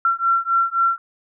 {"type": "beating tone pair", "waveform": "sine", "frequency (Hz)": [1358, 1361.8], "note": ["F6", "F6"], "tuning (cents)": [-49, -44], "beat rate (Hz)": 3.8, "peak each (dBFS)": [-19, -19], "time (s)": [0.05, 0.98], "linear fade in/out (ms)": 2, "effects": []}